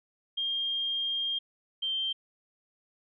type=tone pair in turn; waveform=sine; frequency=3213 / 3151 Hz; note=G7 / G7; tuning=+42 / +8 cents; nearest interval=unison; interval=34 cents; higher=first; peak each=-28 dBFS; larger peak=neither; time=0.37-1.39 / 1.82-2.13 s; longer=first; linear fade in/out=10 ms; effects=none